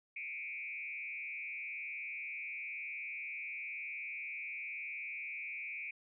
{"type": "tone with frequency modulation", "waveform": "sine", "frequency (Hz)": 2349, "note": "D7", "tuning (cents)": 0, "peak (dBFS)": -40, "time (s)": [0.16, 5.91], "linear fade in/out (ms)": 5, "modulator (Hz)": 141, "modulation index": 1.2, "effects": []}